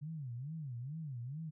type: tone with vibrato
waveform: sine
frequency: 138.59 Hz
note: C#3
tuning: in tune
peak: -40 dBFS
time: 0.01-1.51 s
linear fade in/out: 20 ms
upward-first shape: sine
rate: 2.3 Hz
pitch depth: 280 cents each way
effects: none